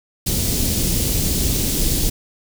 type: band-stop noise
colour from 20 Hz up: pink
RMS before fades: -19 dBFS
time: 0.26-2.1 s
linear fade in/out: 10 ms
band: 310 to 4600 Hz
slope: 12 dB/octave
effects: none